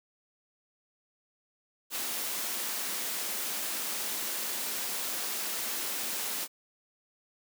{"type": "high-pass noise", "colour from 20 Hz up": "white", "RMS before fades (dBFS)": -34, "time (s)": [1.9, 6.48], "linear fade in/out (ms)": 50, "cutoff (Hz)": 180, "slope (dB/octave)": 48, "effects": []}